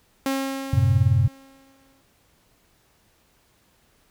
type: tone with exponential decay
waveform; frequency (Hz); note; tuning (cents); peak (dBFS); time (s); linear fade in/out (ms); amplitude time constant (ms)
sawtooth; 270.2; C#4; -44; -17; 0.26-2.01; 2; 380
type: chord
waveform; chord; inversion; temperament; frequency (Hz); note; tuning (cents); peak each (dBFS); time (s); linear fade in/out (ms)
sine; F# diminished; none; equal; 92.5 / 110 / 130.81; F#2 / A2 / C3; 0 / 0 / 0; -20; 0.73-1.28; 5
effects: pink hiss -62 dBFS RMS until 4.1 s